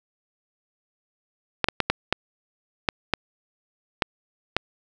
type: clicks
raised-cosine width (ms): 0.3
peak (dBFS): -3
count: 9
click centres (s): 1.643 / 1.686 / 1.803 / 1.9 / 2.126 / 2.888 / 3.137 / 4.022 / 4.566
effects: none